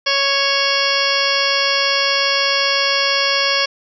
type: harmonic tone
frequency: 554.4 Hz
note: C#5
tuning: in tune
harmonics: 1 / 2 / 3 / 4 / 5 / 6 / 8 / 9 / 10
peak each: -23 / -23 / -23 / -23 / -23 / -23 / -23 / -23 / -23 dBFS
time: 0.06-3.66 s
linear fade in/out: 10 ms
effects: none